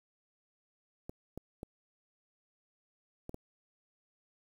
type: clicks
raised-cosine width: 2 ms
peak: -28 dBFS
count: 5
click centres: 1.095 / 1.376 / 1.631 / 3.294 / 3.344 s
effects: 9-bit